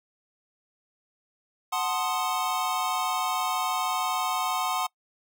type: chord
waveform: square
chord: F# diminished seventh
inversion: none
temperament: equal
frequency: 740 / 880 / 1046.5 / 1244.5 Hz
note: F#5 / A5 / C6 / Eb6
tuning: 0 / 0 / 0 / 0 cents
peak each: -31 / -34 / -31 / -33 dBFS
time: 1.72-4.87 s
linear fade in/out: 10 ms
effects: noise-tail reverb RT60 0.1 s tail -24 dB re dry